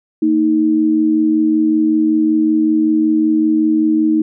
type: tone pair together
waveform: sine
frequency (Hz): 228.2 / 313.5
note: A#3 / D#4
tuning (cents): -37 / +13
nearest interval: perfect fourth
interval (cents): 550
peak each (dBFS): -18 / -11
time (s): 0.22-4.22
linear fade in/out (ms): 5
effects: none